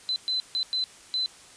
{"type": "tone bursts at uneven times", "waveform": "sine", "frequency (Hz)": 4039, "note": "B7", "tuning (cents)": 38, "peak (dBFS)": -24, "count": 5, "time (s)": [[0.09, 0.16], [0.28, 0.4], [0.55, 0.63], [0.73, 0.84], [1.14, 1.26]], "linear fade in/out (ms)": 0, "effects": ["white hiss -50 dBFS RMS until 1.56 s", "resampled to 22050 Hz"]}